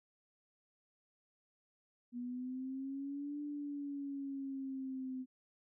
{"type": "exponential two-way sweep", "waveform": "sine", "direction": "up then down", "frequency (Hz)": [241, 293.7, 256.5], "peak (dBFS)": -39, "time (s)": [2.12, 5.26], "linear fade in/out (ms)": 50, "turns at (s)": 3.41, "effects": []}